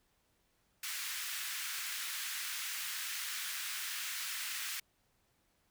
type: high-pass noise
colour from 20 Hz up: pink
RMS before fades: -40 dBFS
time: 0.83-4.8 s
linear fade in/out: 5 ms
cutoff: 1500 Hz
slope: 24 dB/octave
effects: pink hiss -75 dBFS RMS until 5.7 s